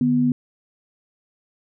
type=tone pair together; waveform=sine; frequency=149.15 / 246.7 Hz; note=D3 / B3; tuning=+27 / -2 cents; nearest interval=major sixth; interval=871 cents; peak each=-24 / -16 dBFS; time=0.01-0.32 s; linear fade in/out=2 ms; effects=none